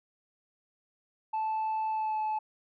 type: tone with pitch glide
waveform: sine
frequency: 875 to 863.5 Hz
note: A5 to A5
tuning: -10 to -33 cents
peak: -26 dBFS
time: 1.33-2.39 s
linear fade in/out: 10 ms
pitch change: -23 cents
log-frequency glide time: 1.9-2.19 s
effects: tanh soft clip ceiling -27 dBFS